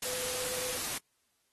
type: tone in noise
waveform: sine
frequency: 504 Hz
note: B4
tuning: 35 cents sharp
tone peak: -41 dBFS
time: 0.05-0.77 s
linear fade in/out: 5 ms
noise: white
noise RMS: -35 dBFS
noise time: 0.02-0.98 s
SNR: -9 dB
effects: white hiss -75 dBFS RMS until 1.52 s + AAC 32 kbps